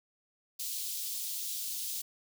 white high-pass noise, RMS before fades -37 dBFS, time 0.59-2.02 s, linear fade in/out 10 ms, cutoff 3400 Hz, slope 24 dB/octave, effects none

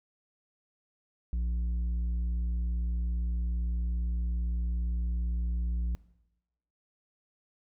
sine tone with tanh clipping, 58.8 Hz, A#1, 16 cents sharp, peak -29 dBFS, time 1.33-5.95 s, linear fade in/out 0 ms, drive 6 dB, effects noise-tail reverb RT60 0.9 s tail -20 dB re dry

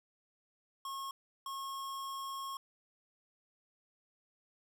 square tone bursts at uneven times, 1087 Hz, C#6, 34 cents flat, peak -40 dBFS, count 2, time 0.85-1.11 / 1.46-2.57 s, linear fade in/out 2 ms, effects none

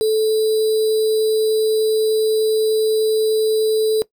sine tone with sample-and-hold, 436.7 Hz, A4, 13 cents flat, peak -13 dBFS, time 0.01-4.02 s, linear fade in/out 0 ms, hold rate 4410 Hz, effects noise-tail reverb RT60 0.1 s tail -19 dB re dry

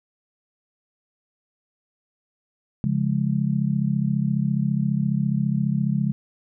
sine chord, Db major, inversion none, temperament just, 138.59 / 173.24 / 207.9 Hz, Db3 / F3 / Ab3, 0 / -14 / +2 cents, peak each -23 / -25 / -24 dBFS, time 2.84-6.12 s, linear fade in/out 0 ms, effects none

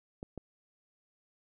clicks, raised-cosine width 2 ms, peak -27 dBFS, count 2, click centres 0.229 / 0.377 s, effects none

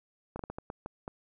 slowing click train, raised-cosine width 1 ms, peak -24 dBFS, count 8, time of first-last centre 0.36-1.079 s, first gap 33 ms, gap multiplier 1.37, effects none

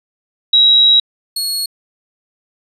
sine / sawtooth tone pair in turn, 3855 / 4332 Hz, B7 / C#8, -43 / -41 cents, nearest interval major second, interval 202 cents, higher second, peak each -6 / -14 dBFS, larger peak first, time 0.53-1 / 1.36-1.66 s, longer first, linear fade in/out 5 ms, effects resampled to 32000 Hz

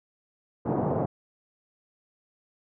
pink band-pass noise, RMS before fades -27 dBFS, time 0.65-1.06 s, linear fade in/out 10 ms, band 120 to 840 Hz, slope 24 dB/octave, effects none

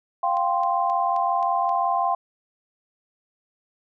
sine chord, F suspended second, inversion none, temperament equal, 698.5 / 784 / 1046.5 Hz, F5 / G5 / C6, 0 / 0 / 0 cents, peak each -24 dBFS, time 0.23-2.15 s, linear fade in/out 5 ms
click train, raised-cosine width 0.2 ms, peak -27 dBFS, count 6, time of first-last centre 0.37-1.693 s, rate 3.78 Hz
effects none

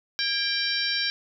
harmonic tone with a mistuned harmonic, 784 Hz, G5, in tune, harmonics 2 / 3 / 4 / 5 / 6 / 7, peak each -30 / -33 / -33 / -30 / -31 / -30 dBFS, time 0.19-1.1 s, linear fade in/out 0 ms, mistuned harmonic 2, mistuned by +63 cents, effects none

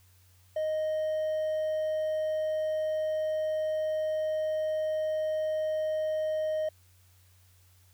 triangle tone with hard clipping, 622.3 Hz, D#5, in tune, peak -28 dBFS, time 0.56-6.69 s, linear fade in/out 5 ms, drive 5 dB, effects added 91 Hz sine -59 dBFS peak until 7.93 s + white hiss -65 dBFS RMS until 7.93 s

